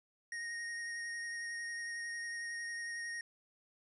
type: tone with vibrato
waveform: square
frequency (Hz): 1864.7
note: A#6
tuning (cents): 0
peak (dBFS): -40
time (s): 0.32-3.21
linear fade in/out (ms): 2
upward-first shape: sine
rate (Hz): 11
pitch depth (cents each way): 11
effects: resampled to 24000 Hz + 13-bit